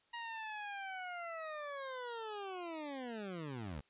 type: linear sweep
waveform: 20% pulse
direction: down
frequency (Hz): 950 to 65.41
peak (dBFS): -37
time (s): 0.13-3.81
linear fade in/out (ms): 10
effects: white hiss -73 dBFS RMS until 3.89 s + resampled to 8000 Hz